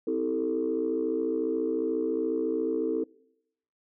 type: tone cluster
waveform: sine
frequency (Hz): 261.1 / 323.9 / 391.9 / 446.1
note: C4 / E4 / G4 / A4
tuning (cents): -3 / -30 / 0 / +24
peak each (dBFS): -33 / -29 / -34 / -28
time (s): 0.07-3.04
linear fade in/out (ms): 5
effects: noise-tail reverb RT60 0.8 s tail -23 dB re dry + tanh soft clip ceiling -17 dBFS

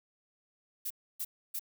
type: noise bursts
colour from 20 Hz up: violet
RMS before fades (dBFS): -36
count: 3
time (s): 0.85-1.595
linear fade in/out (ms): 10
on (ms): 55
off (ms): 290
effects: none

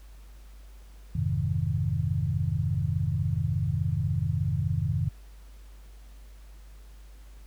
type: chord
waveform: sine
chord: F minor seventh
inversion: none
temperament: equal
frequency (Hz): 87.31 / 103.83 / 130.81 / 155.56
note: F2 / Ab2 / C3 / Eb3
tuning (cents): 0 / 0 / 0 / 0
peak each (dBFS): -30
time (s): 1.15-5.09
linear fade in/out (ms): 5
effects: added 50 Hz sine -45 dBFS peak until 7.46 s + pink hiss -60 dBFS RMS until 7.46 s

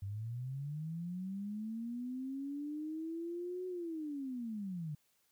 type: linear two-way sweep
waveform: sine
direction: up then down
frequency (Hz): 95.5 to 369.7 to 144.1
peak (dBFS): -38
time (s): 0.02-4.95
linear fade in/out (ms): 5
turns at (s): 3.67
effects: white hiss -75 dBFS RMS until 5.31 s

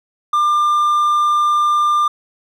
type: tone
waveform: triangle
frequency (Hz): 1196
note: D6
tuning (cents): +31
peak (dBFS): -10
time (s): 0.33-2.08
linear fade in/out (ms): 5
effects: none

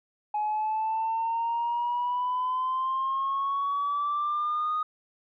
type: exponential sweep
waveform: sine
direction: up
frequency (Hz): 840 to 1244.5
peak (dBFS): -24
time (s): 0.34-4.83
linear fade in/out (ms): 5
effects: tanh soft clip ceiling -22 dBFS

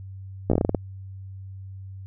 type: slowing click train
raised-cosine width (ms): 2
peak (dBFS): -7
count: 9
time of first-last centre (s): 0.5-0.747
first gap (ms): 15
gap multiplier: 1.2
effects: added 96 Hz sine -36 dBFS peak until 2.06 s

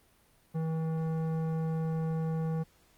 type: tone with tanh clipping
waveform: sine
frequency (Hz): 160.9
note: E3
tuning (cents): -42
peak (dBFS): -31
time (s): 0.54-2.64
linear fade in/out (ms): 20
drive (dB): 14
effects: pink hiss -65 dBFS RMS until 2.97 s + Opus 32 kbps

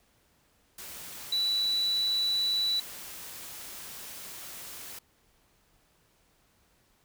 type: tone in noise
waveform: sine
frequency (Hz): 3951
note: B7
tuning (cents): 0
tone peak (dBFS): -25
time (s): 1.32-2.8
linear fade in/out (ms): 5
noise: white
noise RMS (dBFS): -43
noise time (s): 0.78-4.99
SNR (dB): +15
effects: pink hiss -67 dBFS RMS until 7.04 s

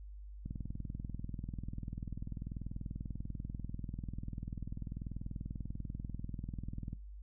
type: click train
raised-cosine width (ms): 5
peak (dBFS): -29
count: 133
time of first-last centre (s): 0.46-6.931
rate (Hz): 20.4
effects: noise-tail reverb RT60 0.2 s tail -19 dB re dry + added 50 Hz sine -46 dBFS peak until 7.22 s

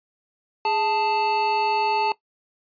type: tone pair together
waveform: square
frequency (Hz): 415.3 / 880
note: G#4 / A5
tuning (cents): 0 / 0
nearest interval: octave + minor second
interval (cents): 1300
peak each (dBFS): -29 / -21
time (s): 0.65-2.12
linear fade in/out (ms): 2
effects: noise-tail reverb RT60 0.1 s tail -17 dB re dry + resampled to 11025 Hz

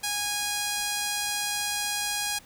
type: tone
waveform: 5% pulse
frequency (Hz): 824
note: G#5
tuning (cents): -14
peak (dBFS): -15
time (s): 0.03-2.39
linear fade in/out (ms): 10
effects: pink hiss -53 dBFS RMS until 2.45 s

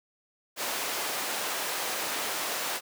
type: high-pass noise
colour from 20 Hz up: pink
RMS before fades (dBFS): -32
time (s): 0.56-2.81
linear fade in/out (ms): 50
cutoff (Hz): 520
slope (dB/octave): 12
effects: none

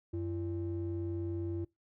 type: ring-modulated tone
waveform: triangle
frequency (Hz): 122.5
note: B2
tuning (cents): -14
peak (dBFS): -28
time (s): 0.13-1.65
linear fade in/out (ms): 10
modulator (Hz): 215
effects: noise-tail reverb RT60 0.2 s tail -24 dB re dry + tanh soft clip ceiling -25 dBFS

